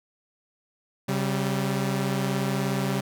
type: tone pair together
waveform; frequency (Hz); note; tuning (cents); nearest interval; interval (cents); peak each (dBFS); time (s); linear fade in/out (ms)
sawtooth; 135.11 / 194.3; C#3 / G3; -44 / -15; tritone; 629; -23; 1.08-3.01; 10
effects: none